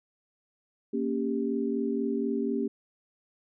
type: chord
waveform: sine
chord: G diminished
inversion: first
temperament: equal with one note detuned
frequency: 233.1 / 277.2 / 395.9 Hz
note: Bb3 / Db4 / G4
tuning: 0 / 0 / +17 cents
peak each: -30 / -31 / -31 dBFS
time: 0.93-2.68 s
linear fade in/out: 10 ms
effects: none